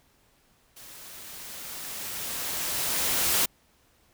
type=noise with level ramp; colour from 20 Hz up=white; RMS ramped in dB=-47 to -23 dBFS; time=0.76-3.46 s; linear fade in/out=10 ms; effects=pink hiss -64 dBFS RMS until 4.13 s